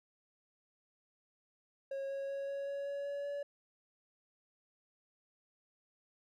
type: tone with pitch steps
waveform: triangle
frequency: 546 / 549.5 / 553 / 556.5 / 560.1 / 563.6 / 567.2 / 570.8 Hz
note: C#5 / C#5 / C#5 / C#5 / C#5 / C#5 / C#5 / D5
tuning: -26 / -15 / -4 / +7 / +18 / +29 / +40 / -49 cents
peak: -35 dBFS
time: 1.91-3.43 s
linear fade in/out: 5 ms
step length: 190 ms
effects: none